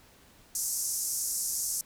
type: band-pass noise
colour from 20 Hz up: pink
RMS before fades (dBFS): -32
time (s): 0.55-1.81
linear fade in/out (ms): 2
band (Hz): 5600 to 13000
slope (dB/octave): 48
effects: pink hiss -58 dBFS RMS until 1.85 s